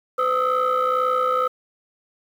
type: tone cluster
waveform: sine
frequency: 508 / 1251 / 1313 Hz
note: B4 / D#6 / E6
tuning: +49 / +9 / -7 cents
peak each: -21 dBFS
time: 0.18-1.48 s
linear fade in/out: 10 ms
effects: tanh soft clip ceiling -13 dBFS + 8-bit